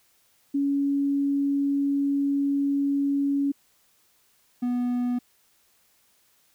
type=tone pair in turn; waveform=sine / triangle; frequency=280.5 / 245.2 Hz; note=C#4 / B3; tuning=+21 / -12 cents; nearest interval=major second; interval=233 cents; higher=first; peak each=-21 dBFS; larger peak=neither; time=0.54-3.52 / 4.62-5.19 s; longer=first; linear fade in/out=10 ms; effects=white hiss -64 dBFS RMS until 6.54 s